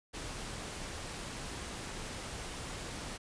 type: noise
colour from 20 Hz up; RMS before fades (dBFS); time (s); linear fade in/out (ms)
pink; -42; 0.13-3.18; 20
effects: resampled to 22050 Hz